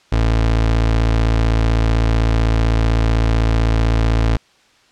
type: tone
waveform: 30% pulse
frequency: 55.8 Hz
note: A1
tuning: 25 cents sharp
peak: -10 dBFS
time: 0.12-4.37 s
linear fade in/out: 5 ms
effects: white hiss -53 dBFS RMS until 4.91 s + low-pass 5000 Hz 12 dB/octave